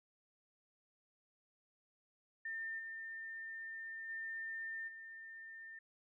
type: tone with level steps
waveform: sine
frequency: 1804 Hz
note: A6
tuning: 43 cents sharp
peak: -40 / -44 / -41 / -49 dBFS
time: 2.45-5.79 s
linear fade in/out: 5 ms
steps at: 2.78 / 4.08 / 4.87 s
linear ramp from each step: 20 ms
effects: none